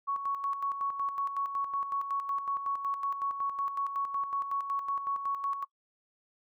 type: tone with tremolo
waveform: sine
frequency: 1113 Hz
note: C#6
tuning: 7 cents sharp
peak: -28 dBFS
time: 0.07-5.65 s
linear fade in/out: 20 ms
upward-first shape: square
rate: 5.4 Hz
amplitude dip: 55%
effects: noise-tail reverb RT60 0.1 s tail -22 dB re dry